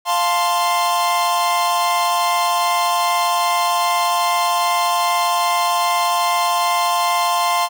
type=chord; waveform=45% pulse; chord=F major; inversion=none; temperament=equal; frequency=698.5 / 880 / 1046.5 Hz; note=F5 / A5 / C6; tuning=0 / 0 / 0 cents; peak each=-20 / -23 / -18 dBFS; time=0.05-7.69 s; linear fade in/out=50 ms; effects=none